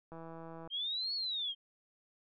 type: click train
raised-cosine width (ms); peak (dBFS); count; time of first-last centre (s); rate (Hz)
1; -35; 92; 0.12-0.675; 164
type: linear two-way sweep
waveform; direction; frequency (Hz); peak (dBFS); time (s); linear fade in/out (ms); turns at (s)
sine; up then down; 3136 to 4435 to 3136; -34; 0.7-1.55; 50; 1.14
effects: none

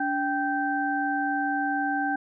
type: tone cluster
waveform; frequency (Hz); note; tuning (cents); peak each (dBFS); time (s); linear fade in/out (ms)
sine; 287.8 / 782 / 1559; D4 / G5 / G6; -35 / -4 / -10; -29 / -27 / -29; 0-2.16; 5
effects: none

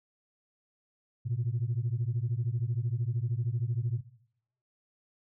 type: beating tone pair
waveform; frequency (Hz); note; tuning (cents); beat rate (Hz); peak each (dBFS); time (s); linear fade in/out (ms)
sine; 112.7 / 125.7; A2 / B2; +42 / +31; 13; -30; 1.25-4.01; 20
effects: noise-tail reverb RT60 0.8 s tail -21 dB re dry + tanh soft clip ceiling -23 dBFS

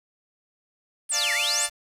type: exponential two-way sweep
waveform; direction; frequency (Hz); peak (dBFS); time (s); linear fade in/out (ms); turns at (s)
sine; down then up; 9956 to 1735 to 9956; -23; 1.09-1.67; 20; 1.33
type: chord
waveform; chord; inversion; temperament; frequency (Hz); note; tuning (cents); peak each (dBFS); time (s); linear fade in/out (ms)
5% pulse; D minor; none; equal; 587.3 / 698.5 / 880; D5 / F5 / A5; 0 / 0 / 0; -19; 1.11-1.7; 50
effects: resampled to 32000 Hz + 8-bit

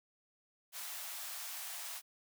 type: high-pass noise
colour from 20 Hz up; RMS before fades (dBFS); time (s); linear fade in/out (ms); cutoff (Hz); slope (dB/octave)
white; -44; 0.72-2.02; 50; 600; 96
effects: none

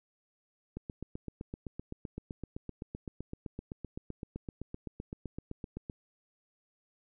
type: click train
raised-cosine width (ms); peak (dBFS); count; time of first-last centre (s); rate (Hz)
3; -26; 41; 0.77-5.898; 7.8
effects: none

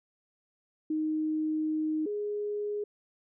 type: tone pair in turn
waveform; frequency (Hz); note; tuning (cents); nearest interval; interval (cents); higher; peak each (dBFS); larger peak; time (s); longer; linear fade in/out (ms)
sine; 310.9 / 415; D#4 / G#4; -1 / -1; perfect fourth; 500; second; -27 / -30; first; 0.9-2.06 / 2.06-2.84; first; 5
effects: none

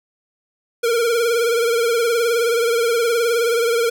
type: tone with vibrato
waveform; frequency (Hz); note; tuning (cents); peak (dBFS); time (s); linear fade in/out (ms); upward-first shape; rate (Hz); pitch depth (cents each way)
square; 466.5; A#4; +1; -16; 0.83-3.9; 10; triangle; 19; 71
effects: none

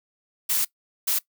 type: noise bursts at uneven times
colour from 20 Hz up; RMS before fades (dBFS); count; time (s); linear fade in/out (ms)
blue; -23; 2; 0.49-0.65 / 1.07-1.19; 10
effects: noise-tail reverb RT60 0.1 s tail -20 dB re dry

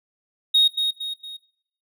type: tone with echo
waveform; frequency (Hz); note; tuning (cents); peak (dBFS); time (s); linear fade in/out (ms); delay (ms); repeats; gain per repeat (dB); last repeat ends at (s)
triangle; 3743; A#7; +6; -11; 0.54-0.68; 10; 230; 3; -7; 1.37
effects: noise-tail reverb RT60 0.7 s tail -21 dB re dry + tanh soft clip ceiling -8 dBFS

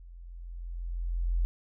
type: tone with level ramp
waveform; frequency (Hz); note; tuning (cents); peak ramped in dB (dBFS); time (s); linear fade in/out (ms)
sine; 43.01; F1; -26; -46 to -23; 0-1.45; 0
effects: none

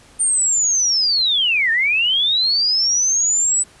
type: linear two-way sweep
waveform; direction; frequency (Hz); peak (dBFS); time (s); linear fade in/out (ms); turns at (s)
sine; down then up; 8970 to 1764 to 8020; -14; 0.19-3.64; 20; 1.71
effects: pink hiss -48 dBFS RMS until 3.8 s + resampled to 24000 Hz

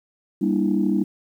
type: chord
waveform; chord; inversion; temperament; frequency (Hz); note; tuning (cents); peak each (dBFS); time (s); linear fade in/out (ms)
sine; E half-diminished seventh; first; just; 197.78 / 237.3 / 296.7 / 329.6; G3 / Bb3 / D4 / E4; +16 / +31 / +18 / 0; -21 / -25 / -23 / -24; 0.41-1.04; 10
effects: tanh soft clip ceiling -9 dBFS + 9-bit

